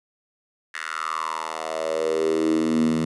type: tone with high-pass filter sweep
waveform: 10% pulse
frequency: 80 Hz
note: D#2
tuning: 49 cents sharp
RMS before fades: -24 dBFS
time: 0.74-3.05 s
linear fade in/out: 5 ms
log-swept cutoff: 1700 to 190 Hz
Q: 5.9
effects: resampled to 24000 Hz